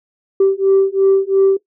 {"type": "beating tone pair", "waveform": "sine", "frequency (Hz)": [387, 389.9], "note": ["G4", "G4"], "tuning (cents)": [-22, -9], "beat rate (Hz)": 2.9, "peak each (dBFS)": -12, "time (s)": [0.4, 1.57], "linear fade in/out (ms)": 5, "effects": ["noise-tail reverb RT60 0.1 s tail -18 dB re dry", "tanh soft clip ceiling -5 dBFS"]}